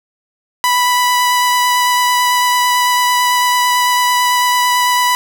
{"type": "tone with vibrato", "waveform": "sawtooth", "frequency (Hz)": 987.8, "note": "B5", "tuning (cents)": 0, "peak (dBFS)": -7, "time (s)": [0.64, 5.15], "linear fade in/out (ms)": 0, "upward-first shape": "sine", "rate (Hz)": 9, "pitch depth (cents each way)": 9, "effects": []}